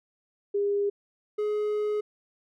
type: tone pair in turn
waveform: sine / triangle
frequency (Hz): 405.1 / 420.6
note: G#4 / G#4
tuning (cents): -43 / +22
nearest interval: minor second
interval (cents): 65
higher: second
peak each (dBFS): -23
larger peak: neither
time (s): 0.54-0.9 / 1.38-2.01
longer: second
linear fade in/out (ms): 10
effects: none